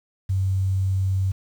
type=tone; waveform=sine; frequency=95.3 Hz; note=G2; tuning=48 cents flat; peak=-19 dBFS; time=0.29-1.32 s; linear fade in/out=10 ms; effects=8-bit